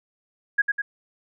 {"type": "tone with echo", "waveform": "sine", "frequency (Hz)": 1648, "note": "G#6", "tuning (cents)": -14, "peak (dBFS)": -15, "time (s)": [0.58, 0.62], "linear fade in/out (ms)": 10, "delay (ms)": 100, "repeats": 2, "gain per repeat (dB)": -4, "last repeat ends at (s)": 0.82, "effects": []}